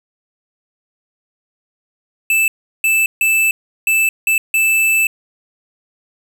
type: tone bursts at uneven times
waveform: square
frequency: 2638 Hz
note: E7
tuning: 1 cent sharp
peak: -12 dBFS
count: 6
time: 2.3-2.48 / 2.84-3.06 / 3.21-3.51 / 3.87-4.09 / 4.27-4.38 / 4.54-5.07 s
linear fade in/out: 2 ms
effects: none